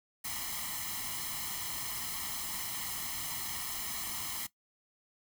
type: noise with comb filter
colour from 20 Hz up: white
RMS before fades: -38 dBFS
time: 0.24-4.47 s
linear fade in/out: 10 ms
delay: 0.97 ms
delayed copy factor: +0.75
effects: noise-tail reverb RT60 0.1 s tail -17 dB re dry